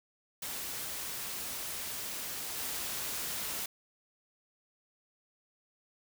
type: noise with level steps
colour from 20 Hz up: white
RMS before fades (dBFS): -39 / -37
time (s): 0.42-3.66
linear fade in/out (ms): 5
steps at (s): 2.57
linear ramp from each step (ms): 5
effects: none